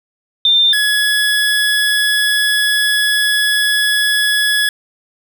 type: tone pair in turn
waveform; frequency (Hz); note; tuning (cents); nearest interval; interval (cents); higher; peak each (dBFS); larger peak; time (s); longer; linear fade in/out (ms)
sine / 25% pulse; 3594 / 1690.3; A7 / G#6; +36 / +30; octave + minor second; 1306; first; -8; neither; 0.45-0.73 / 0.73-4.69; second; 2
effects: 7-bit